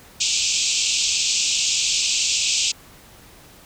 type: band-pass noise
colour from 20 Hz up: white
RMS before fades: -21 dBFS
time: 0.2-2.72 s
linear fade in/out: 10 ms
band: 2400 to 7800 Hz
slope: 96 dB/octave
effects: pink hiss -47 dBFS RMS until 3.65 s